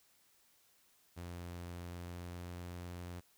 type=tone with pitch glide; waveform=sawtooth; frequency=87.31 to 88.07 Hz; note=F2 to F2; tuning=0 to +15 cents; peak=-40 dBFS; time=1.16-3.21 s; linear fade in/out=20 ms; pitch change=+15 cents; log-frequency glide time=1.8-2.54 s; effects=white hiss -70 dBFS RMS until 3.37 s